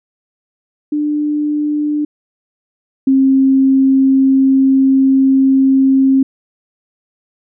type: tone pair in turn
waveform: sine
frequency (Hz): 297.7 / 267.6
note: D4 / C4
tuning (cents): +24 / +39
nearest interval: major second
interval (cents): 185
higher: first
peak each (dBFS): -13 / -7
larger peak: second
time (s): 0.92-2.05 / 3.07-6.23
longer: second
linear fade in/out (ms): 5
effects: none